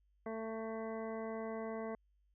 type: harmonic tone with a mistuned harmonic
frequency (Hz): 222.7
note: A3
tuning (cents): +21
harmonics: 1 / 2 / 3 / 4 / 5 / 7 / 8 / 9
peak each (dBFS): -44 / -43 / -45 / -53 / -51 / -58 / -65 / -56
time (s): 0.26-1.95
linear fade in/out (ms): 2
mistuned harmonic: 8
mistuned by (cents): +23
effects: added 50 Hz sine -70 dBFS peak until 2.34 s